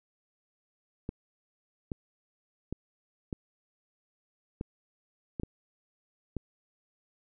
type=clicks; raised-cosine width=3 ms; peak=-21 dBFS; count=8; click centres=1.091 / 1.918 / 2.726 / 3.328 / 4.611 / 5.398 / 5.434 / 6.367 s; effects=none